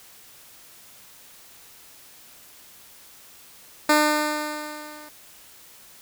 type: tone with level ramp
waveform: 10% pulse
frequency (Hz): 301.5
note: D4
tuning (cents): +46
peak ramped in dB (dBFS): -6 to -34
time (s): 3.89-5.09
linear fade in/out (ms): 5
effects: white hiss -49 dBFS RMS until 6.01 s